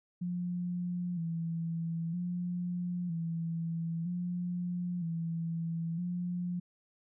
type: tone with vibrato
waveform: sine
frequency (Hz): 171.3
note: F3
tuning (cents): -33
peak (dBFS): -32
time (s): 0.21-6.6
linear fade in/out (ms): 10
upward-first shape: square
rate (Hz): 0.52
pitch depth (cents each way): 57
effects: none